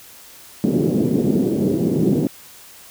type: band-pass noise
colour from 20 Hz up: pink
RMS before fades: -18 dBFS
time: 0.64-2.27 s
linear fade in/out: 0 ms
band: 160 to 390 Hz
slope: 24 dB/octave
effects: white hiss -43 dBFS RMS until 2.9 s